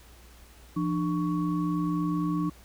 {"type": "tone cluster", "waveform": "sine", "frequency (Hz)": [171.3, 299.9, 1116], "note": ["F3", "D4", "C#6"], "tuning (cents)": [-33, 36, 11], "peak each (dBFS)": [-28, -28, -36], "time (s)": [0.76, 2.5], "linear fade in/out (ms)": 10, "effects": ["added 60 Hz sine -51 dBFS peak until 2.64 s", "pink hiss -55 dBFS RMS until 2.64 s"]}